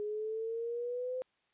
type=exponential sweep; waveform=sine; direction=up; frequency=415.3 to 515 Hz; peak=-34 dBFS; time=0-1.22 s; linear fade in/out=0 ms; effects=white hiss -75 dBFS RMS until 1.53 s + resampled to 8000 Hz